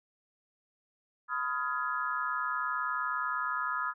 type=chord; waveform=sine; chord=F half-diminished seventh; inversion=second; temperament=just; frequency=1005.8 / 1257.2 / 1396.9 / 1676.3 Hz; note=Cb6 / Eb6 / F6 / Ab6; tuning=+31 / +18 / 0 / +16 cents; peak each=-37 / -33 / -36 / -38 dBFS; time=1.28-3.94 s; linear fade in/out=50 ms; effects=none